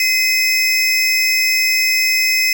square tone cluster, 2052 / 2530 / 5260 Hz, C7 / D#7 / E8, -34 / +28 / -5 cents, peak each -18 dBFS, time 0-2.53 s, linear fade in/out 2 ms, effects none

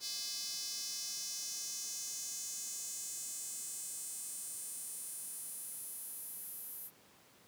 square tone with high-pass filter sweep, 233.1 Hz, A#3, in tune, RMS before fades -43 dBFS, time 0-6.91 s, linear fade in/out 50 ms, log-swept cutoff 4800 to 12000 Hz, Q 3.2, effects pink hiss -63 dBFS RMS until 7.47 s + high-pass 150 Hz 12 dB/octave

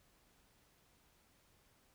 silence, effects pink hiss -71 dBFS RMS until 1.94 s

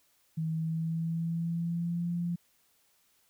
sine tone with pitch glide, 160.2 to 172.69 Hz, E3 to F3, -49 to -19 cents, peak -29 dBFS, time 0.37-2.36 s, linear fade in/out 10 ms, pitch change +130 cents, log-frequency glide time 0.5-2.1 s, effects white hiss -69 dBFS RMS until 3.29 s

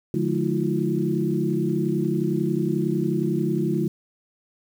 sine tone cluster, 147 / 177.8 / 214.8 / 323.6 / 354.8 Hz, D3 / F3 / A3 / E4 / F4, +2 / +31 / -41 / -32 / +27 cents, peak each -27 dBFS, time 0.14-3.88 s, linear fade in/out 2 ms, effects 8-bit

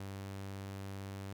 sawtooth tone, 97.8 Hz, G2, 4 cents flat, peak -38 dBFS, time 0-1.33 s, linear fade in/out 5 ms, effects none

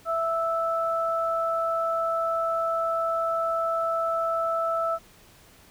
sine tone pair together, 662 / 1316 Hz, E5 / E6, +7 / -3 cents, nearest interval octave, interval 1190 cents, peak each -26 dBFS, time 0.05-4.99 s, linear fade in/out 50 ms, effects pink hiss -54 dBFS RMS until 5.7 s

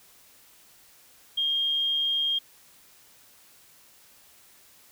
sine tone, 3224 Hz, G7, 48 cents sharp, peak -23 dBFS, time 1.37-2.39 s, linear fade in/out 10 ms, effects white hiss -56 dBFS RMS until 4.91 s

